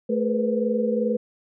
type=tone cluster; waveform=sine; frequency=218.7 / 416.6 / 482.5 / 505 Hz; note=A3 / G#4 / B4 / B4; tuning=-10 / +5 / -40 / +39 cents; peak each=-24 / -31 / -24 / -28 dBFS; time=0.09-1.17 s; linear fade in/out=10 ms; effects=none